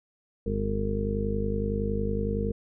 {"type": "harmonic tone", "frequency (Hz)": 50.8, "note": "G#1", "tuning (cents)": -38, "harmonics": [1, 2, 3, 4, 5, 7, 8, 9], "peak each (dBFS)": [-31, -33, -40, -31, -40, -40, -40, -31], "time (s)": [0.46, 2.52], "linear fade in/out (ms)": 5, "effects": []}